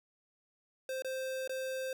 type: tone with dropouts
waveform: square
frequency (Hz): 523.3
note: C5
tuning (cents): 0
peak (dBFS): -36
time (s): 0.89-1.93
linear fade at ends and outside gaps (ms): 2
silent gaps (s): 1.022-1.046 / 1.476-1.494
effects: none